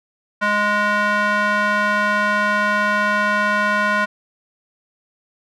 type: tone with band-pass filter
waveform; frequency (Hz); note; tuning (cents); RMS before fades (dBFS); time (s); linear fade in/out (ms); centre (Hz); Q
square; 207.7; G#3; 0; -18; 0.41-4.06; 20; 1400; 2.4
effects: none